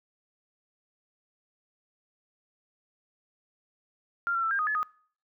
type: tone with pitch steps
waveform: sine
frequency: 1391 / 1356 / 1329 / 1602 / 1245 / 1714 / 1246 Hz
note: F6 / E6 / E6 / G6 / D#6 / A6 / D#6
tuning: -7 / +49 / +14 / +37 / +1 / -46 / +2 cents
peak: -25 dBFS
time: 4.27-4.83 s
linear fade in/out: 0 ms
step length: 80 ms
effects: noise-tail reverb RT60 0.5 s tail -24 dB re dry